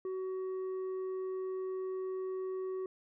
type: tone with tanh clipping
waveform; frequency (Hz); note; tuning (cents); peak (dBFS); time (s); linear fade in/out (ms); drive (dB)
triangle; 375.7; F#4; +26; -36; 0.05-2.86; 2; 9
effects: none